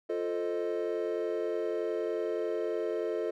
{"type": "chord", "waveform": "triangle", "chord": "F dominant seventh", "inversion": "none", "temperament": "equal", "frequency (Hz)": [349.2, 440, 523.3, 622.3], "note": ["F4", "A4", "C5", "Eb5"], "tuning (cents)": [0, 0, 0, 0], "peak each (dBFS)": [-33, -31, -37, -35], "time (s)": [0.09, 3.31], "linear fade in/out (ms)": 10, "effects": []}